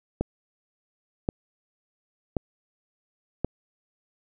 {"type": "click train", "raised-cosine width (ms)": 2, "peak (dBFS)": -11, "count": 4, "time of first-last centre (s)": [0.21, 3.446], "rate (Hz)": 0.927, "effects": []}